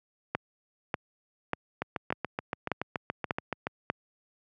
two click trains, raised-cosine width 0.5 ms, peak -12 / -15 dBFS, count 7 / 14, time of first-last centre 0.35-3.9 / 1.82-3.669 s, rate 1.69 / 7.03 Hz, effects high-pass 100 Hz 12 dB/octave

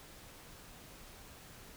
silence, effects pink hiss -54 dBFS RMS until 1.76 s

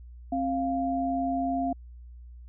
sine tone pair together, 266 / 696.3 Hz, C4 / F5, +29 / -5 cents, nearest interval octave + perfect fourth, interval 1666 cents, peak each -28 dBFS, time 0.32-1.73 s, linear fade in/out 5 ms, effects added 60 Hz sine -43 dBFS peak until 2.48 s

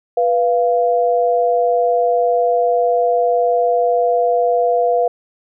sine tone pair together, 490.2 / 692 Hz, B4 / F5, -13 / -16 cents, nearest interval tritone, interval 597 cents, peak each -15 dBFS, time 0.17-5.08 s, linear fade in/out 5 ms, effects none

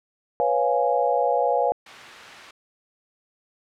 sine chord, C# dominant seventh, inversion third, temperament equal, 493.9 / 554.4 / 698.5 / 830.6 Hz, B4 / C#5 / E#5 / G#5, 0 / 0 / 0 / 0 cents, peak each -24 dBFS, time 0.4-1.72 s, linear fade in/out 0 ms
blue noise, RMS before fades -28 dBFS, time 1.86-2.51 s, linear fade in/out 5 ms
effects low-pass 2000 Hz 12 dB/octave

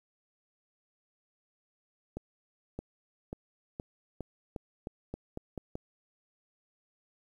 accelerating click train, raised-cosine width 2 ms, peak -24 dBFS, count 11, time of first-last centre 2.17-5.754 s, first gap 620 ms, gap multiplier 0.87, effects 10-bit

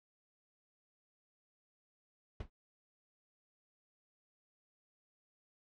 brown noise with exponential decay, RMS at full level -34 dBFS, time 2.4-2.5 s, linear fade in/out 5 ms, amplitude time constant 20 ms, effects low-pass 4000 Hz 12 dB/octave

